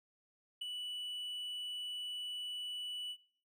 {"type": "tone with ADSR envelope", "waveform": "triangle", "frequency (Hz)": 2960, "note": "F#7", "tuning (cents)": 0, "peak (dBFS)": -34, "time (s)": [0.61, 3.17], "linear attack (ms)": 9, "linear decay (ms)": 5, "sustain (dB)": -4, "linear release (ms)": 63, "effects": ["noise-tail reverb RT60 0.5 s tail -19 dB re dry"]}